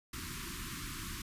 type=band-stop noise; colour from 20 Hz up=pink; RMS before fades=-42 dBFS; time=0.13-1.22 s; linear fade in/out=5 ms; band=370 to 1000 Hz; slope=96 dB/octave; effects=resampled to 32000 Hz